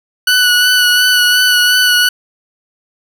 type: tone with vibrato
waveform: 20% pulse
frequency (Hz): 1480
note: F#6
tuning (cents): 0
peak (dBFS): -3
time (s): 0.27-2.09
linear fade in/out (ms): 5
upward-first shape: sine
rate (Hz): 2.8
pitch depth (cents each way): 20
effects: none